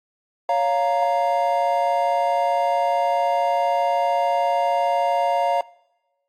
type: chord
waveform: triangle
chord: Bb minor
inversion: first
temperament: just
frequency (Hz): 559.4 / 699.2 / 932.3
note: Db5 / F5 / Bb5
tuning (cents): +16 / +2 / 0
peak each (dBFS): -22 / -18 / -21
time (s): 0.49-5.61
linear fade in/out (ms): 2
effects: noise-tail reverb RT60 1.0 s tail -23 dB re dry + AAC 64 kbps